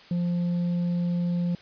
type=tone with tanh clipping; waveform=sine; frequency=174.61 Hz; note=F3; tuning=in tune; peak=-24 dBFS; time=0.11-1.55 s; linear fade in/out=2 ms; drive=4 dB; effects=white hiss -50 dBFS RMS until 1.61 s + resampled to 11025 Hz